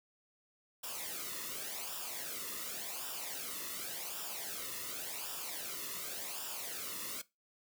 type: noise with flanger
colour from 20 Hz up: white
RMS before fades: -42 dBFS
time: 0.83-7.22 s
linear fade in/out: 10 ms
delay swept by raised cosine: 0.47 to 1.3 ms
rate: 0.89 Hz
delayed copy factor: -0.7
effects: noise-tail reverb RT60 0.2 s tail -18 dB re dry